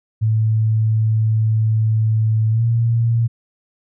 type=tone with pitch glide; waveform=sine; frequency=110 to 115.94 Hz; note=A2 to A#2; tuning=0 to -9 cents; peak=-13 dBFS; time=0.21-3.28 s; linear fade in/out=20 ms; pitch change=+91 cents; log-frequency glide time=2.51-2.63 s; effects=none